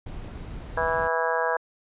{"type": "noise", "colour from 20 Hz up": "brown", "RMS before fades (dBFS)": -37, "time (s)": [0.06, 1.08], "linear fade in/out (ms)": 5}
{"type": "harmonic tone", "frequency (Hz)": 163.7, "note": "E3", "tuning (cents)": -12, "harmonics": [3, 4, 5, 6, 7, 8, 9, 10], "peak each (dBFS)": [-28, -29, -33, -28, -35, -35, -37, -29], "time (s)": [0.77, 1.57], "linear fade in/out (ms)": 5}
{"effects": ["resampled to 8000 Hz"]}